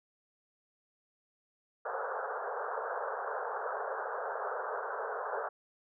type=band-pass noise; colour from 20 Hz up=pink; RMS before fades=-37 dBFS; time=1.85-5.49 s; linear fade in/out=5 ms; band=420 to 1600 Hz; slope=96 dB/octave; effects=none